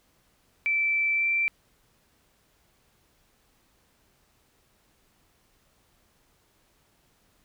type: tone with pitch glide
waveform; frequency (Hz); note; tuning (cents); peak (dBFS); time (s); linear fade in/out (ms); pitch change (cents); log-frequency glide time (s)
sine; 2328 to 2346; D7 to D7; -16 to -2; -22; 0.66-1.48; 0; +14; 1.14-1.26
effects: pink hiss -66 dBFS RMS until 7.44 s